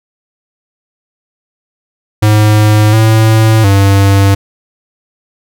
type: tone with pitch steps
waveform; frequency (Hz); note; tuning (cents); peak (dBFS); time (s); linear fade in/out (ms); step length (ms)
square; 106.5 / 110.6 / 98.6; G#2 / A2 / G2; +44 / +9 / +11; -5; 2.22-4.35; 10; 710
effects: none